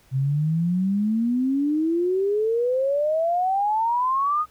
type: exponential sweep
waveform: sine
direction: up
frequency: 129.2 to 1256 Hz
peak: -19 dBFS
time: 0.11-4.46 s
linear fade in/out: 50 ms
effects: pink hiss -58 dBFS RMS until 4.5 s